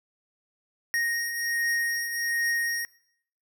square beating tone pair, 1864.7 / 1866 Hz, A#6 / A#6, 0 / +1 cents, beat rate 1.3 Hz, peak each -35 / -27 dBFS, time 0.94-2.85 s, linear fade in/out 0 ms, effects noise-tail reverb RT60 0.7 s tail -21 dB re dry

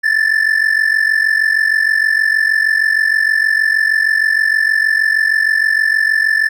triangle ring-modulated tone, 1760 Hz, A6, in tune, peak -6 dBFS, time 0.03-6.49 s, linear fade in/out 20 ms, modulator 23.2 Hz, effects none

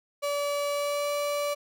35% pulse tone with pitch glide, 575 to 580 Hz, D5 to D5, -37 to -22 cents, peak -25 dBFS, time 0.22-1.55 s, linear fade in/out 20 ms, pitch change +15 cents, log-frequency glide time 0.71-1.11 s, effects none

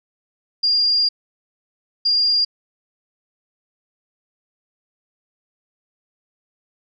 sine tone bursts at uneven times, 4808 Hz, D8, 40 cents sharp, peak -14 dBFS, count 2, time 0.63-1.09 / 2.05-2.45 s, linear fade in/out 10 ms, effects none

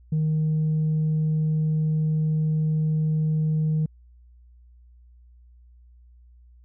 sine tone, 155.56 Hz, D#3, in tune, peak -18 dBFS, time 0.12-3.86 s, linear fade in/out 5 ms, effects tanh soft clip ceiling -18 dBFS + added 60 Hz sine -49 dBFS peak until 6.64 s

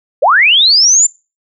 sine linear sweep, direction up, 458.7 to 7320 Hz, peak -5 dBFS, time 0.22-1.07 s, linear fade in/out 10 ms, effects noise-tail reverb RT60 0.3 s tail -24 dB re dry

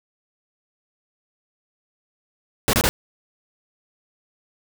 pink noise bursts, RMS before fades -18 dBFS, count 3, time 2.68-2.89 s, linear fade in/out 0 ms, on 52 ms, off 27 ms, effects none

